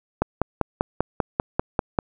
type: click train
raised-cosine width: 1 ms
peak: -5 dBFS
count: 10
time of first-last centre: 0.22-1.988 s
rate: 5.09 Hz
effects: none